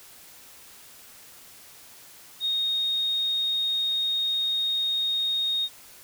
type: tone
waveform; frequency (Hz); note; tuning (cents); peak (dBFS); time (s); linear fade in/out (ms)
sine; 3718; A#7; -5; -23; 2.4-5.69; 50
effects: white hiss -49 dBFS RMS until 6.03 s